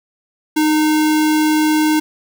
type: tone with sample-and-hold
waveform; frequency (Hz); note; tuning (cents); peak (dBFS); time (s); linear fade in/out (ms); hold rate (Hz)
sine; 308.7; D#4; -14; -11; 0.56-2; 10; 1225
effects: none